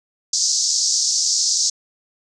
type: band-pass noise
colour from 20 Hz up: pink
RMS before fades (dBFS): -19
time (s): 0.33-1.7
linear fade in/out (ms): 5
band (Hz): 4800 to 7000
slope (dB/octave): 48
effects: resampled to 22050 Hz